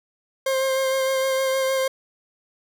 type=tone with vibrato; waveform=40% pulse; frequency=530 Hz; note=C5; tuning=22 cents sharp; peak=-19 dBFS; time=0.46-1.88 s; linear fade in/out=5 ms; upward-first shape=sine; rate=6.5 Hz; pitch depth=16 cents each way; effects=none